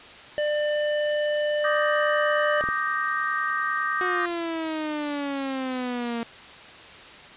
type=tone; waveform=square; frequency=596 Hz; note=D5; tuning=25 cents sharp; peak=-23 dBFS; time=0.38-2.61 s; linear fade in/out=0 ms
type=chord; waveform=sine; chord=Eb major seventh; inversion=third; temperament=equal; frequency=1174.7 / 1244.5 / 1568 / 1864.7 Hz; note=D6 / Eb6 / G6 / Bb6; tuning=0 / 0 / 0 / 0 cents; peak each=-29 dBFS; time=1.64-4.26 s; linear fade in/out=5 ms
type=clicks; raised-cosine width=2 ms; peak=-22 dBFS; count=2; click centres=2.639 / 2.688 s
type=exponential sweep; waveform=sawtooth; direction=down; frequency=365.8 to 230.8 Hz; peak=-23 dBFS; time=4.01-6.23 s; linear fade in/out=0 ms
effects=white hiss -44 dBFS RMS until 7.36 s + resampled to 8000 Hz